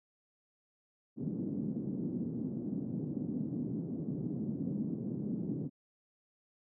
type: band-pass noise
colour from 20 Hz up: white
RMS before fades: -37 dBFS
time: 1.16-5.7 s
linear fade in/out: 50 ms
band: 150 to 270 Hz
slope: 24 dB/octave
effects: none